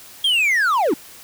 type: linear sweep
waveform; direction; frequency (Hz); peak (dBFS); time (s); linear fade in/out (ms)
triangle; down; 3300 to 246.3; -13; 0.24-0.94; 5
effects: white hiss -42 dBFS RMS until 1.23 s